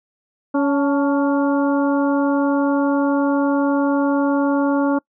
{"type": "harmonic tone with a mistuned harmonic", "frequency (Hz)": 280.5, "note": "C#4", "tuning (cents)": 21, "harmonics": [1, 2, 3, 4, 5], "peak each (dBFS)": [-16, -22, -26, -28, -30], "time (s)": [0.54, 4.99], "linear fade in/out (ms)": 10, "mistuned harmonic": 3, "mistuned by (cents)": 64, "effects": ["noise-tail reverb RT60 0.1 s tail -25 dB re dry"]}